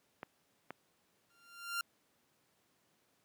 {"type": "clicks", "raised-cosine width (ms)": 0.5, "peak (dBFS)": -27, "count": 2, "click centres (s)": [0.231, 0.706]}
{"type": "tone with exponential growth", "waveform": "sawtooth", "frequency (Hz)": 1390, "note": "F6", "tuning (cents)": -9, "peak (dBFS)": -29, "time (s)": [1.3, 1.81], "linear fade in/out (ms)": 2, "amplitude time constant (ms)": 110}
{"effects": ["pink hiss -74 dBFS RMS until 3.24 s", "high-pass 150 Hz 12 dB/octave"]}